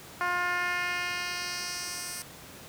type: tone with band-pass filter sweep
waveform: 10% pulse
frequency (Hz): 355.1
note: F4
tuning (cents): +29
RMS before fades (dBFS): -32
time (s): 0.21-2.22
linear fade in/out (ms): 0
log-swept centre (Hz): 1200 to 9300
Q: 1.3
effects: pink hiss -47 dBFS RMS until 2.68 s + high-pass 80 Hz 12 dB/octave